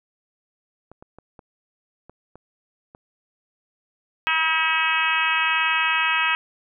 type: clicks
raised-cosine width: 1 ms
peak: -29 dBFS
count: 7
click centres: 0.916 / 1.025 / 1.186 / 1.392 / 2.096 / 2.356 / 2.949 s
type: harmonic tone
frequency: 320.8 Hz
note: E4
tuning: 47 cents flat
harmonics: 3 / 4 / 5 / 6 / 7 / 8 / 9 / 10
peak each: -27 / -26 / -26 / -28 / -29 / -23 / -30 / -32 dBFS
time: 4.27-6.35 s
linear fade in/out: 0 ms
effects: none